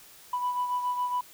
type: beating tone pair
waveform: sine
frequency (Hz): 987.8 / 995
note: B5 / B5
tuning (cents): 0 / +13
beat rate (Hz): 7.2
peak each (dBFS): -26 / -34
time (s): 0.33-1.21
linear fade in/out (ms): 5
effects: tanh soft clip ceiling -22 dBFS + white hiss -52 dBFS RMS until 1.33 s